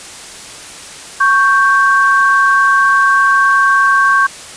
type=tone pair together; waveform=sine; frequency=1108.7 / 1567.9 Hz; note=C#6 / G6; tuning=0 / 0 cents; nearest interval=tritone; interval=600 cents; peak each=-10 dBFS; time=1.2-4.27 s; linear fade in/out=10 ms; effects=white hiss -31 dBFS RMS until 4.56 s + resampled to 22050 Hz